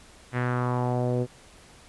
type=tone with low-pass filter sweep; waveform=sawtooth; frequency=123.8 Hz; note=B2; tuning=5 cents sharp; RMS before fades=-26 dBFS; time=0.32-1.27 s; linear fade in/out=50 ms; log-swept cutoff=2000 to 440 Hz; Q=2.7; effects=pink hiss -52 dBFS RMS until 1.88 s + resampled to 24000 Hz